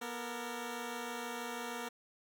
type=tone pair together; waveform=10% pulse; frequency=241 / 455.7 Hz; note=B3 / A#4; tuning=-42 / -39 cents; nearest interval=major seventh; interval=1103 cents; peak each=-33 / -35 dBFS; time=0.01-1.89 s; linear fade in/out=10 ms; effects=none